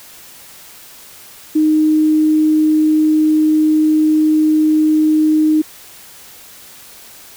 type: tone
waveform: sine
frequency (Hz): 309.4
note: D#4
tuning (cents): -10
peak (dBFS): -9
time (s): 1.55-5.62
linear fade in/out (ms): 10
effects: white hiss -39 dBFS RMS until 7.36 s